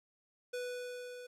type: tone with level ramp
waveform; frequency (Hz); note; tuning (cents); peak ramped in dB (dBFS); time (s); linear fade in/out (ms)
square; 493.9; B4; 0; -37 to -47; 0.53-1.27; 10
effects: low-pass 11000 Hz 12 dB/octave + 12-bit